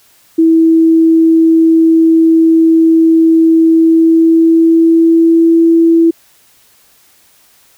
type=tone with pitch glide; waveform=sine; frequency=325.6 to 331.3 Hz; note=E4 to E4; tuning=-21 to +9 cents; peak=-4 dBFS; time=0.38-6.11 s; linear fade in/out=10 ms; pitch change=+30 cents; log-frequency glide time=3.68-5.6 s; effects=white hiss -48 dBFS RMS until 7.77 s